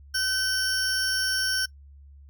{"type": "tone pair together", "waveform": "40% pulse", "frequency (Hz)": [1529, 5499], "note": ["G6", "F8"], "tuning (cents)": [-44, -28], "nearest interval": "octave + minor seventh", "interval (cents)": 2216, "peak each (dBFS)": -26, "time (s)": [0.14, 1.66], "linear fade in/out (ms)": 10, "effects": ["noise-tail reverb RT60 0.1 s tail -22 dB re dry", "added 70 Hz sine -46 dBFS peak until 2.29 s"]}